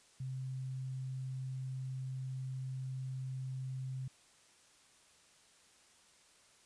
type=tone; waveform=sine; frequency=130.81 Hz; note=C3; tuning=in tune; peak=-38 dBFS; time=0.2-4.08 s; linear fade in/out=5 ms; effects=white hiss -65 dBFS RMS until 6.65 s + resampled to 22050 Hz